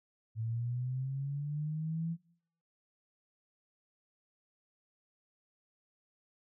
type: linear sweep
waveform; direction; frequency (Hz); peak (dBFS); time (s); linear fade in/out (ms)
sine; up; 110 to 168.5; -33; 0.35-2.17; 50
effects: noise-tail reverb RT60 0.6 s tail -18 dB re dry